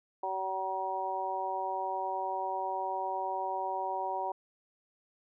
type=harmonic tone; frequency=189.9 Hz; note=F#3; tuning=45 cents sharp; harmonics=2 / 3 / 4 / 5; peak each=-41 / -40 / -35 / -35 dBFS; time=0.23-4.32 s; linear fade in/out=5 ms; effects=none